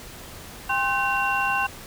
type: tone cluster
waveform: sine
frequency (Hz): 797 / 1057 / 1529 / 2748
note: G5 / C6 / G6 / F7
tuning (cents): +28 / +17 / -44 / -29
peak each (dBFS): -26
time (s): 0.69-1.67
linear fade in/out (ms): 10
effects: tanh soft clip ceiling -10 dBFS + pink hiss -41 dBFS RMS until 1.86 s